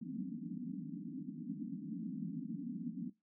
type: band-pass noise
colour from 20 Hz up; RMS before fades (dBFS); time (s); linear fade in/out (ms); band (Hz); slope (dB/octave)
white; -43; 0.01-3.1; 5; 160 to 290; 96
effects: noise-tail reverb RT60 0.2 s tail -19 dB re dry